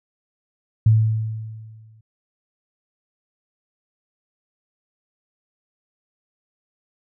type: tone with exponential decay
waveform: sine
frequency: 110.1 Hz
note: A2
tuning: 2 cents sharp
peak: -9 dBFS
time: 0.86-2.01 s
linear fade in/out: 5 ms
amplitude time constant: 250 ms
effects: none